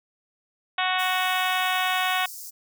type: harmonic tone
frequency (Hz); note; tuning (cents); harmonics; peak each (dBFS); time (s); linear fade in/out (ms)
370; F#4; 0; 2 / 3 / 4 / 5 / 6 / 7 / 8 / 9 / 10; -27 / -29 / -30 / -31 / -32 / -32 / -33 / -34 / -34; 0.78-2.26; 5
type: high-pass noise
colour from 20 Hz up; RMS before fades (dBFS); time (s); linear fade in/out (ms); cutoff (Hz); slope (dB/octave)
white; -39; 0.98-2.51; 20; 4800; 48
effects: none